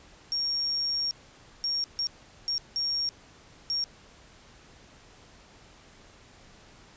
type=tone bursts at uneven times; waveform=sine; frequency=5550 Hz; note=F8; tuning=12 cents flat; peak=-26 dBFS; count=6; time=0.32-1.11 / 1.64-1.84 / 1.99-2.07 / 2.48-2.58 / 2.76-3.09 / 3.7-3.84 s; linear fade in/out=0 ms; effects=pink hiss -54 dBFS RMS until 6.96 s + resampled to 16000 Hz